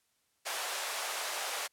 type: high-pass noise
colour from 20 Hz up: pink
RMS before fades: -36 dBFS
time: 0.45-1.68 s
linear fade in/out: 20 ms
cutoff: 590 Hz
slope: 24 dB/octave
effects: white hiss -75 dBFS RMS until 1.72 s + low-pass 12000 Hz 12 dB/octave